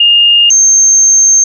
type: tone pair in turn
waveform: sine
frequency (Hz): 2830 / 6353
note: F7 / G8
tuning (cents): +22 / +22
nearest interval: octave + major second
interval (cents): 1400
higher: second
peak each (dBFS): -3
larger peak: neither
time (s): 0-0.5 / 0.5-1.44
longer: second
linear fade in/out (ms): 5
effects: none